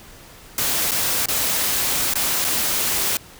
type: noise with dropouts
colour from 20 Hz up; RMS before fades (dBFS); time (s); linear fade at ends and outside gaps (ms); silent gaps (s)
white; -21; 0.58-3.17; 1; 0.91-0.917 / 1.258-1.285 / 2.137-2.155 / 2.444-2.448
effects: pink hiss -44 dBFS RMS until 3.39 s